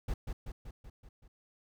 brown noise with echo, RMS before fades -33 dBFS, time 0.08-0.14 s, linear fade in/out 5 ms, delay 190 ms, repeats 6, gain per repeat -4 dB, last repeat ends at 1.28 s, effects none

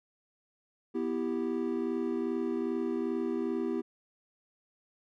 triangle chord, E minor, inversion second, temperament equal, 246.9 / 329.6 / 392 Hz, B3 / E4 / G4, 0 / 0 / 0 cents, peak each -32 dBFS, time 0.94-3.82 s, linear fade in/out 20 ms, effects none

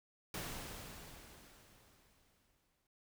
pink noise with exponential decay, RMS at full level -42 dBFS, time 0.34-2.87 s, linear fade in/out 2 ms, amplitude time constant 550 ms, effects none

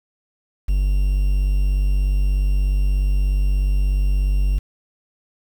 triangle tone with quantisation, 48.39 Hz, G1, 22 cents flat, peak -13 dBFS, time 0.68-4.59 s, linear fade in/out 10 ms, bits 7, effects none

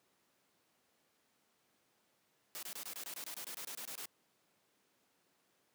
white noise bursts, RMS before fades -45 dBFS, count 15, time 2.55-4.056 s, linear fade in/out 0 ms, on 78 ms, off 24 ms, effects pink hiss -75 dBFS RMS until 5.74 s + high-pass 200 Hz 12 dB/octave

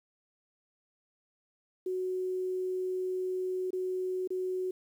sine tone with dropouts, 370 Hz, F#4, in tune, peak -30 dBFS, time 1.86-4.71 s, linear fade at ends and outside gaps 5 ms, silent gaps 3.706-3.73 / 4.275-4.304 s, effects 10-bit

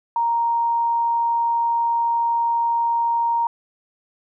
sine tone, 933 Hz, A#5, 1 cent sharp, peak -17 dBFS, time 0.16-3.47 s, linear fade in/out 2 ms, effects none

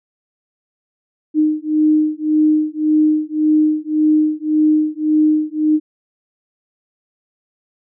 sine beating tone pair, 306.4 / 308.2 Hz, D#4 / D#4, -27 / -16 cents, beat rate 1.8 Hz, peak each -15 dBFS, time 1.34-5.8 s, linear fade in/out 50 ms, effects none

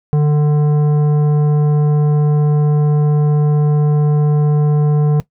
sine tone with tanh clipping, 148.7 Hz, D3, 22 cents sharp, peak -11 dBFS, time 0.13-5.2 s, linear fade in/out 0 ms, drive 11 dB, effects noise-tail reverb RT60 0.1 s tail -18 dB re dry

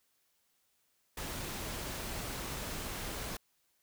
pink noise, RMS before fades -40 dBFS, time 1.17-3.37 s, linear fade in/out 5 ms, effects white hiss -75 dBFS RMS until 3.82 s

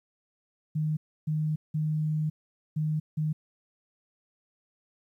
sine tone bursts at uneven times, 154.2 Hz, D#3, 15 cents flat, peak -25 dBFS, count 5, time 0.75-0.97 / 1.27-1.56 / 1.74-2.3 / 2.76-3 / 3.17-3.33 s, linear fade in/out 10 ms, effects 11-bit

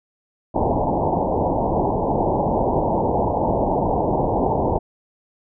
white low-pass noise, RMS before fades -20 dBFS, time 0.54-4.79 s, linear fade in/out 20 ms, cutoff 940 Hz, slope 96 dB/octave, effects none

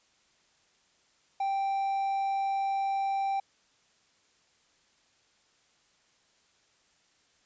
triangle tone, 784 Hz, G5, in tune, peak -25 dBFS, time 1.4-3.4 s, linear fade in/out 5 ms, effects white hiss -67 dBFS RMS until 7.45 s + resampled to 16000 Hz

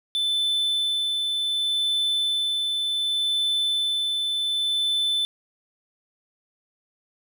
triangle tone with tremolo, 3520 Hz, A7, in tune, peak -19 dBFS, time 0.15-5.25 s, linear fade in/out 0 ms, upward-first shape sine, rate 0.67 Hz, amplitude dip 25%, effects 10-bit

